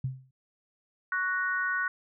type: tone with exponential decay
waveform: sine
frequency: 130.81 Hz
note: C3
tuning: in tune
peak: -25 dBFS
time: 0.04-0.31 s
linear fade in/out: 5 ms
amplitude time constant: 58 ms
type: chord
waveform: sine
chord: F# major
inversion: second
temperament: equal with one note detuned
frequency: 1116.4 / 1480 / 1864.7 Hz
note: C#6 / F#6 / A#6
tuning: +12 / 0 / 0 cents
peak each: -34 / -28 / -34 dBFS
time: 1.12-1.88 s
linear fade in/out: 2 ms
effects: none